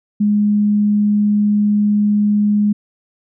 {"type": "tone", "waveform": "sine", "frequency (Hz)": 207.7, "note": "G#3", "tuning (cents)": 0, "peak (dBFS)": -11, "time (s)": [0.2, 2.73], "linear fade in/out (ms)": 10, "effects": []}